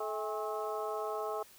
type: harmonic tone with a mistuned harmonic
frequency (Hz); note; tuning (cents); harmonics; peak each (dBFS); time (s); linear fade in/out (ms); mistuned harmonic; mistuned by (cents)
215.7; A3; -34; 2 / 3 / 4 / 5 / 6; -38 / -40 / -41 / -42 / -43; 0-1.43; 5; 4; -96
effects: white hiss -58 dBFS RMS until 1.58 s